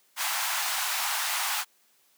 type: high-pass noise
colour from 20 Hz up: pink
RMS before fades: -29 dBFS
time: 0.16-1.65 s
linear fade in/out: 50 ms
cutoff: 760 Hz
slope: 48 dB/octave
effects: white hiss -65 dBFS RMS until 2.17 s + high-pass 200 Hz 12 dB/octave